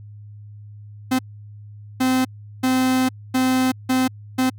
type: tone bursts at uneven times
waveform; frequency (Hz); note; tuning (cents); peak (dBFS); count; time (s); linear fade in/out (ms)
45% pulse; 258; C4; -24; -16; 6; 1.11-1.19 / 2-2.25 / 2.63-3.09 / 3.34-3.72 / 3.89-4.08 / 4.38-4.5; 10
effects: added 104 Hz sine -37 dBFS peak until 4.58 s